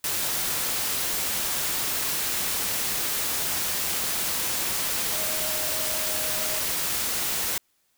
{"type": "tone in noise", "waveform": "sine", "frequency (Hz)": 622.3, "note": "D#5", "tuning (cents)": 0, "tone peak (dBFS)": -37, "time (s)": [5.12, 6.59], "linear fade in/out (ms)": 2, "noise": "white", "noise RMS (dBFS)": -27, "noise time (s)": [0.04, 7.58], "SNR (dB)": -13, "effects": ["white hiss -69 dBFS RMS until 7.97 s"]}